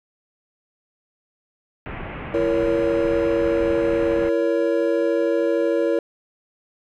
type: low-pass noise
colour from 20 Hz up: pink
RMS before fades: -32 dBFS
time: 1.86-4.29 s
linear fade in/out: 0 ms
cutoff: 2700 Hz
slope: 48 dB/octave
type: chord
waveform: triangle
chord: A# diminished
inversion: second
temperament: just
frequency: 335.6 / 466.2 / 559.4 Hz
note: E4 / A#4 / C#5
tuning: +31 / 0 / +16 cents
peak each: -20 dBFS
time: 2.34-5.99 s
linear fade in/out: 2 ms
effects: none